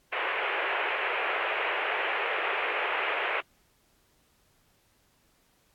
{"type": "band-pass noise", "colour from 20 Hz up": "white", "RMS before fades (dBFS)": -30, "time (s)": [0.12, 3.41], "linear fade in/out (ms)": 10, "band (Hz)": [390, 2700], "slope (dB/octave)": 48, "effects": ["pink hiss -67 dBFS RMS until 5.74 s", "AAC 64 kbps"]}